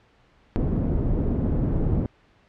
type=low-pass noise; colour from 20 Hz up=pink; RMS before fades=-23 dBFS; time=0.56-2.06 s; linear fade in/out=0 ms; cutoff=320 Hz; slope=12 dB/octave; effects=pink hiss -59 dBFS RMS until 2.48 s + low-pass 3000 Hz 12 dB/octave